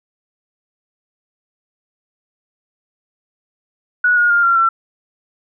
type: tone with pitch steps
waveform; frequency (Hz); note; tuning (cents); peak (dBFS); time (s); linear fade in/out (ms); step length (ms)
sine; 1465 / 1434.9 / 1405.3 / 1376.4 / 1348.1; F#6 / F6 / F6 / F6 / E6; -18 / +46 / +10 / -26 / +38; -10; 4.04-4.69; 5; 130
effects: none